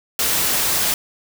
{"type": "noise", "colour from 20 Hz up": "white", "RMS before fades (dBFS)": -19, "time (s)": [0.19, 0.94], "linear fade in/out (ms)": 2, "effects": []}